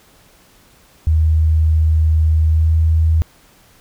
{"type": "tone with pitch glide", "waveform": "sine", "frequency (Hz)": [79, 80.24], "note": ["D#2", "E2"], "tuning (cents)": [27, -46], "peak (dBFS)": -10, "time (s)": [1.07, 3.22], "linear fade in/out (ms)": 0, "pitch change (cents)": 27, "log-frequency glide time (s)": [2.49, 2.73], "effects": ["pink hiss -50 dBFS RMS until 3.8 s"]}